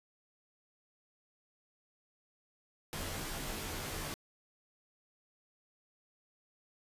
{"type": "noise with comb filter", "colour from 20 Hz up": "pink", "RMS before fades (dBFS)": -40, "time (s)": [2.93, 4.14], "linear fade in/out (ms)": 0, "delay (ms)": 17, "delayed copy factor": -0.9, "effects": ["resampled to 32000 Hz"]}